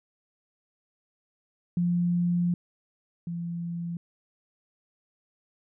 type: tone pair in turn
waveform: sine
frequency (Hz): 174.61 / 170.72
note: F3 / F3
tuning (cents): 0 / -39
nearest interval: unison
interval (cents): 39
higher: first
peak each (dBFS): -22 / -30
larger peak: first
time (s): 1.77-2.54 / 3.27-3.97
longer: first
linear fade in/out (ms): 2
effects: none